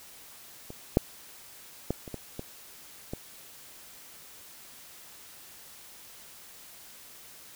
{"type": "clicks", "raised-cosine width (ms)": 2, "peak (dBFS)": [-27, -6, -14, -27, -22, -22, -20], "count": 7, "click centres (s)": [0.704, 0.971, 1.906, 2.078, 2.143, 2.394, 3.135], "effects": ["white hiss -50 dBFS RMS until 7.55 s"]}